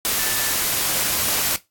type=tone in noise; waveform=sine; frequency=1760 Hz; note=A6; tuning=in tune; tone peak=-31 dBFS; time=0.19-0.53 s; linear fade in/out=0 ms; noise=white; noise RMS=-21 dBFS; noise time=0.05-1.56 s; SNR=-13 dB; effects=noise-tail reverb RT60 0.2 s tail -18 dB re dry + AAC 64 kbps